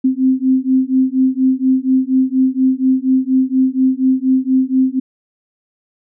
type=beating tone pair; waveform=sine; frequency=258.8 / 263 Hz; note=C4 / C4; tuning=-19 / +9 cents; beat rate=4.2 Hz; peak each=-14 dBFS; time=0.04-5 s; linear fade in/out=10 ms; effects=none